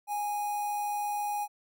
square tone with notch filter, 827 Hz, G#5, 8 cents flat, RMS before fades -32 dBFS, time 0.07-1.48 s, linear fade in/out 50 ms, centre 3500 Hz, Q 0.52, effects none

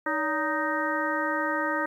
harmonic tone with a mistuned harmonic, 311.1 Hz, D#4, in tune, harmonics 1 / 2 / 3 / 4 / 5 / 6, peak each -32 / -32 / -32 / -32 / -32 / -32 dBFS, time 0.06-1.86 s, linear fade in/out 5 ms, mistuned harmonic 2, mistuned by -140 cents, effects 10-bit

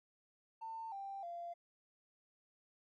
triangle tone with pitch steps, 899 / 787.2 / 689.2 Hz, A5 / G5 / F5, +37 / +7 / -23 cents, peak -39 dBFS, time 0.61-1.54 s, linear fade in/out 20 ms, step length 310 ms, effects tanh soft clip ceiling -41 dBFS

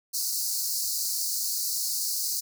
pink high-pass noise, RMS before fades -29 dBFS, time 0.13-2.41 s, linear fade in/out 20 ms, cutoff 4300 Hz, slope 96 dB/octave, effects none

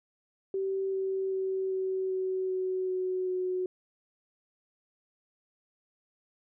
sine tone with pitch steps, 386 / 383.3 / 380.7 / 378.1 / 375.4 / 372.9 / 370.3 / 367.7 Hz, G4 / G4 / F#4 / F#4 / F#4 / F#4 / F#4 / F#4, -27 / -39 / +49 / +38 / +25 / +14 / +1 / -11 cents, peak -28 dBFS, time 0.54-3.66 s, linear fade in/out 2 ms, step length 390 ms, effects none

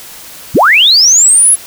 sine linear sweep, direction up, 46.25 to 11000 Hz, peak -3 dBFS, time 0.54-1.56 s, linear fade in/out 20 ms, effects white hiss -31 dBFS RMS until 1.66 s

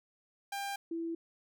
sawtooth / sine tone pair in turn, 797 / 332 Hz, G5 / E4, +28 / +12 cents, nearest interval octave + minor third, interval 1516 cents, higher first, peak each -32 / -34 dBFS, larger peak first, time 0.52-0.76 / 0.91-1.15 s, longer neither, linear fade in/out 5 ms, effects none

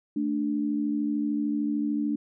sine tone pair together, 220.3 / 293.7 Hz, A3 / D4, +2 / 0 cents, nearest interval perfect fourth, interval 498 cents, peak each -29 / -26 dBFS, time 0.16-2.16 s, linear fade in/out 5 ms, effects none

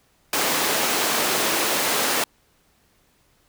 pink high-pass noise, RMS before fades -22 dBFS, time 0.33-2.24 s, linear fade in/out 2 ms, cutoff 360 Hz, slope 12 dB/octave, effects pink hiss -62 dBFS RMS until 3.48 s

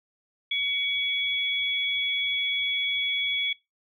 sine tone pair together, 2257 / 3373 Hz, C#7 / G#7, +31 / +26 cents, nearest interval perfect fifth, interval 695 cents, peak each -28 / -26 dBFS, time 0.51-3.53 s, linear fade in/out 5 ms, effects noise-tail reverb RT60 0.2 s tail -21 dB re dry

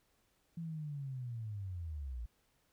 sine linear sweep, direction down, 169.5 to 55 Hz, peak -39 dBFS, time 0.57-2.26 s, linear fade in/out 5 ms, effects pink hiss -75 dBFS RMS until 2.72 s

